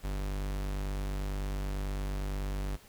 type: tone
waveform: 45% pulse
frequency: 49 Hz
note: G1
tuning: in tune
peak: -32 dBFS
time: 0.03-2.77 s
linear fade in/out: 20 ms
effects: pink hiss -57 dBFS RMS until 2.88 s